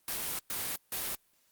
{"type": "noise bursts at uneven times", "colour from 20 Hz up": "white", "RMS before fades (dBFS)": -35, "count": 3, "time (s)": [[0.08, 0.39], [0.5, 0.76], [0.92, 1.15]], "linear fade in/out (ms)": 2, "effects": ["white hiss -70 dBFS RMS until 1.51 s", "Opus 32 kbps"]}